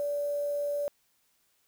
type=tone with quantisation; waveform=sine; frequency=578 Hz; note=D5; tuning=28 cents flat; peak=-28 dBFS; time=0-0.88 s; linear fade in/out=0 ms; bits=8; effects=white hiss -71 dBFS RMS until 1.67 s